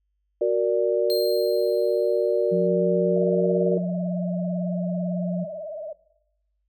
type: chord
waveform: sine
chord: Gb augmented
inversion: none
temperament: equal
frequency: 370 / 466.2 / 587.3 Hz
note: Gb4 / Bb4 / D5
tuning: 0 / 0 / 0 cents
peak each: -23 dBFS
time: 0.41-3.78 s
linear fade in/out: 5 ms
type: tone with exponential decay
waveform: 45% pulse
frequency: 4186 Hz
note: C8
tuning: in tune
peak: -26 dBFS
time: 1.1-2.67 s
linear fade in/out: 0 ms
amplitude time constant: 340 ms
type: tone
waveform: sine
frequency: 178.2 Hz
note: F3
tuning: 35 cents sharp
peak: -23 dBFS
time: 2.51-5.45 s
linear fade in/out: 20 ms
type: tone with vibrato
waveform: sine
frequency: 622.3 Hz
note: D#5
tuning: in tune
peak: -31 dBFS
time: 3.16-5.93 s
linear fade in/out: 5 ms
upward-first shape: triangle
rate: 18 Hz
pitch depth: 130 cents each way
effects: noise-tail reverb RT60 0.8 s tail -19 dB re dry + added 50 Hz sine -70 dBFS peak until 6.68 s